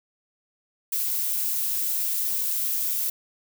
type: noise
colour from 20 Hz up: violet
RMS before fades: -26 dBFS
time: 0.92-3.1 s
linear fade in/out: 5 ms
effects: none